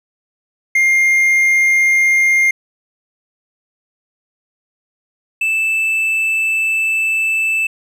triangle tone pair in turn, 2116 / 2638 Hz, C7 / E7, +19 / +1 cents, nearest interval major third, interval 382 cents, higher second, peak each -8 / -12 dBFS, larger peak first, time 0.75-2.51 / 5.41-7.67 s, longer second, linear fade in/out 5 ms, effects none

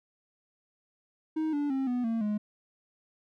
triangle tone with pitch steps, 314.4 / 290 / 267.4 / 246.7 / 227.5 / 209.8 Hz, D#4 / D4 / C4 / B3 / A#3 / G#3, +18 / -22 / +38 / -2 / -42 / +18 cents, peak -25 dBFS, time 1.36-2.38 s, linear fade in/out 10 ms, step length 170 ms, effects none

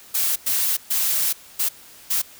blue noise bursts at uneven times, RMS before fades -21 dBFS, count 5, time 0.14-0.36 / 0.46-0.77 / 0.9-1.33 / 1.59-1.69 / 2.1-2.22 s, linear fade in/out 10 ms, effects white hiss -46 dBFS RMS until 2.39 s

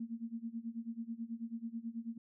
sine tone with tremolo, 230 Hz, A#3, 23 cents flat, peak -36 dBFS, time 0-2.18 s, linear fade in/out 5 ms, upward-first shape sine, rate 9.2 Hz, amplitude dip 90%, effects none

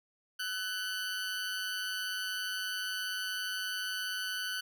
20% pulse tone with amplitude modulation, 1501 Hz, F#6, 24 cents sharp, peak -27 dBFS, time 0.39-4.61 s, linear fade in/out 10 ms, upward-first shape sine, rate 191 Hz, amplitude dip 50%, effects none

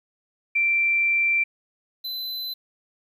sine / square tone pair in turn, 2351 / 4029 Hz, D7 / B7, +1 / +34 cents, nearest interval major sixth, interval 933 cents, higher second, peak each -18 / -29 dBFS, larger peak first, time 0.55-1.44 / 2.04-2.54 s, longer first, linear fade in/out 10 ms, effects 10-bit

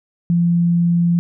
sine tone, 171.7 Hz, F3, 29 cents flat, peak -12 dBFS, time 0.3-1.19 s, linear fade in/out 0 ms, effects none

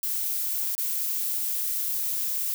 violet noise with dropouts, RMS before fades -28 dBFS, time 0.03-2.54 s, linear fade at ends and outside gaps 0 ms, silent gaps 0.751-0.78 s, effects none

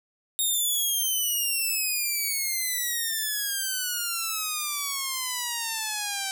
5% pulse exponential sweep, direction down, 3729 to 770 Hz, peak -16 dBFS, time 0.39-6.31 s, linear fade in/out 0 ms, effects none

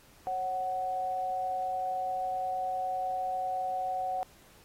sine tone pair together, 545.5 / 745 Hz, C#5 / F#5, -28 / +12 cents, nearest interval perfect fourth, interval 540 cents, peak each -39 / -30 dBFS, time 0.27-4.23 s, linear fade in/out 0 ms, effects pink hiss -59 dBFS RMS until 4.64 s + AAC 48 kbps

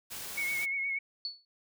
white noise, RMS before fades -41 dBFS, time 0.1-0.66 s, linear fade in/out 20 ms
sine tone with vibrato, 2200 Hz, C#7, 14 cents flat, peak -30 dBFS, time 0.37-0.99 s, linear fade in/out 10 ms, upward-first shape sine, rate 8.5 Hz, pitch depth 34 cents each way
sine tone with exponential decay, 4435 Hz, C#8, in tune, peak -30 dBFS, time 1.25-1.45 s, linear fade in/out 1 ms, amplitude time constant 42 ms
effects none

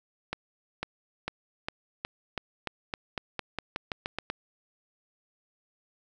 accelerating click train, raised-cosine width 0.3 ms, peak -15 dBFS, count 16, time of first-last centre 0.33-4.301 s, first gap 500 ms, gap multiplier 0.9, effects none

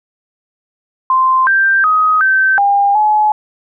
sine tone with pitch steps, 1042 / 1576 / 1258 / 1548 / 804 / 850 Hz, C6 / G6 / D#6 / G6 / G5 / G#5, -7 / +9 / +19 / -22 / +44 / +40 cents, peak -8 dBFS, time 1.1-3.32 s, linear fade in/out 2 ms, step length 370 ms, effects none

